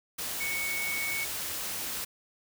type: tone in noise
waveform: sine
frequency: 2222 Hz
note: C#7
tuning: 4 cents sharp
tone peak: -31 dBFS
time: 0.4-1.25 s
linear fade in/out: 10 ms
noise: white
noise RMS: -35 dBFS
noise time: 0.18-2.05 s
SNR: +1 dB
effects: none